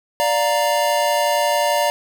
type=chord; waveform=square; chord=Bb major; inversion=first; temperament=equal; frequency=587.3 / 698.5 / 932.3 Hz; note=D5 / F5 / Bb5; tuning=0 / 0 / 0 cents; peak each=-20 / -23 / -21 dBFS; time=0.2-1.9 s; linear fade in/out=0 ms; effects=none